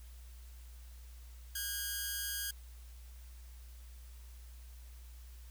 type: tone pair together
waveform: 5% pulse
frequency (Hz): 1480 / 1626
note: F#6 / G#6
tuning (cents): 0 / -37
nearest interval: major second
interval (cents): 163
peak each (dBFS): -34 / -26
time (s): 1.55-2.51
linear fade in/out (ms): 5
effects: added 60 Hz sine -49 dBFS peak until 5.5 s + white hiss -63 dBFS RMS until 5.5 s